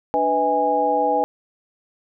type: tone cluster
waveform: sine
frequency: 293.3 / 496.7 / 642 / 823 Hz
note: D4 / B4 / E5 / G#5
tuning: -2 / +10 / -46 / -16 cents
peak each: -27 / -22 / -24 / -19 dBFS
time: 0.14-1.24 s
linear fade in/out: 0 ms
effects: none